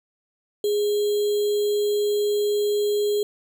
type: tone with sample-and-hold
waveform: sine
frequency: 414.5 Hz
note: G#4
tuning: 3 cents flat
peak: -19 dBFS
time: 0.64-3.23 s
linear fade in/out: 2 ms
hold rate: 3675 Hz
effects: none